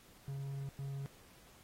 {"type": "tone bursts at uneven times", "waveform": "triangle", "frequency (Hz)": 138, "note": "C#3", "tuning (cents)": -7, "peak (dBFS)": -37, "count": 2, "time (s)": [[0.28, 0.69], [0.79, 1.06]], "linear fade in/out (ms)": 0, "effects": ["pink hiss -62 dBFS RMS until 1.63 s", "AAC 48 kbps"]}